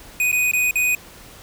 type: tone with dropouts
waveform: square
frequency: 2489 Hz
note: D#7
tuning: in tune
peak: -17 dBFS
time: 0.2-0.95 s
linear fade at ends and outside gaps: 2 ms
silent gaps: 0.316-0.327 / 0.514-0.534 / 0.71-0.756 s
effects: pink hiss -43 dBFS RMS until 1.42 s